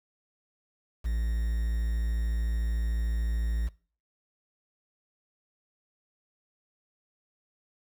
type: tone with quantisation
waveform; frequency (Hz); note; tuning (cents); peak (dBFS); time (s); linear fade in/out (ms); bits
triangle; 56.8; A#1; -44; -24; 1.04-3.69; 20; 8
effects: noise-tail reverb RT60 0.4 s tail -21 dB re dry